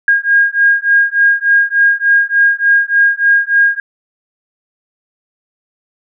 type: beating tone pair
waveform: sine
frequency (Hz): 1624 / 1627.4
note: G#6 / G#6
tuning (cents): -39 / -36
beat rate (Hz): 3.4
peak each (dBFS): -11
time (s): 0.08-3.8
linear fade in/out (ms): 2
effects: none